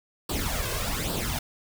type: noise with flanger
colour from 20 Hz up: pink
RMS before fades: -29 dBFS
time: 0.29-1.39 s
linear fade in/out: 5 ms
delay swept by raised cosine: 0.23 to 1.93 ms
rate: 1.2 Hz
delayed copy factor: +0.7
effects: none